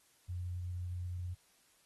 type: tone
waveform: sine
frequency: 89.2 Hz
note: F2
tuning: 37 cents sharp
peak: -37 dBFS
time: 0.28-1.35 s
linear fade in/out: 20 ms
effects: white hiss -69 dBFS RMS until 1.85 s + AAC 32 kbps

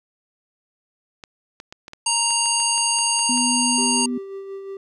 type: clicks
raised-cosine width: 0.2 ms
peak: -20 dBFS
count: 12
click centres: 1.238 / 1.601 / 1.725 / 1.881 / 1.934 / 2.306 / 2.458 / 2.602 / 2.779 / 2.987 / 3.192 / 3.376 s
type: harmonic tone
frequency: 931 Hz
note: A#5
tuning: 2 cents flat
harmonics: 1 / 3 / 5 / 7 / 9 / 10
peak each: -25 / -25 / -25 / -25 / -25 / -25 dBFS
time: 2.06-4.06 s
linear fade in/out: 5 ms
type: tone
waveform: sine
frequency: 246.9 Hz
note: B3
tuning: in tune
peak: -22 dBFS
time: 3.29-4.18 s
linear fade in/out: 5 ms
type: tone with tremolo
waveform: triangle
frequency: 390.9 Hz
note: G4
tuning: 5 cents flat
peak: -27 dBFS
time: 3.78-4.77 s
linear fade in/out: 2 ms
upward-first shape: sine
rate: 5.6 Hz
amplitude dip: 40%
effects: none

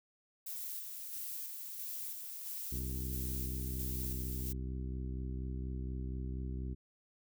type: noise with tremolo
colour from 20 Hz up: violet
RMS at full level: -42 dBFS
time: 0.46-4.53 s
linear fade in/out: 10 ms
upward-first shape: square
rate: 1.5 Hz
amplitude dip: 30%
type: harmonic tone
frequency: 64.2 Hz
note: C2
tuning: 32 cents flat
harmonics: 1 / 2 / 3 / 4 / 5 / 6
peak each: -38 / -44 / -48 / -50 / -52 / -54 dBFS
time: 2.71-6.75 s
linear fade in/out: 20 ms
effects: none

